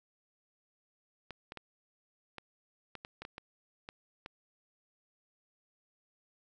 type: clicks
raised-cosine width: 0.3 ms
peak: -27 dBFS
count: 11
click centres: 1.307 / 1.521 / 1.573 / 2.383 / 2.953 / 3.049 / 3.22 / 3.251 / 3.381 / 3.889 / 4.261 s
effects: none